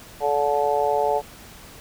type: harmonic tone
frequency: 144.8 Hz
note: D3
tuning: 24 cents flat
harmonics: 3 / 4 / 5 / 6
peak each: -24 / -24 / -24 / -24 dBFS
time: 0.2-1.22 s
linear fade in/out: 50 ms
effects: pink hiss -44 dBFS RMS until 1.8 s